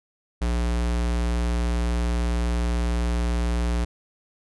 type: tone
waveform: square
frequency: 59.1 Hz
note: A#1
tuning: 24 cents sharp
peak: -22 dBFS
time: 0.41-3.85 s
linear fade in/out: 10 ms
effects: resampled to 24000 Hz